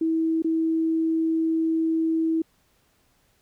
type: tone with dropouts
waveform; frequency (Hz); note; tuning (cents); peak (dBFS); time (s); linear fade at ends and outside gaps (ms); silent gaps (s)
sine; 323.8; E4; -31; -20; 0.01-2.42; 5; 0.422-0.444
effects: pink hiss -65 dBFS RMS until 3.41 s